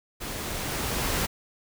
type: noise with level ramp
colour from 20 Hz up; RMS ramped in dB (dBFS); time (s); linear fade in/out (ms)
pink; -35 to -26; 0.2-1.27; 20
effects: none